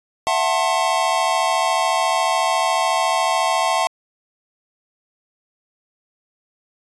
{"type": "chord", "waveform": "square", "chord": "F# half-diminished seventh", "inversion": "third", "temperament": "just", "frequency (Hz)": [666, 740, 888, 1065.6], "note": ["E5", "F#5", "A5", "C6"], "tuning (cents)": [18, 0, 16, 31], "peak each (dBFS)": -23, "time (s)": [0.27, 3.87], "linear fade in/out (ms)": 0, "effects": ["resampled to 24000 Hz"]}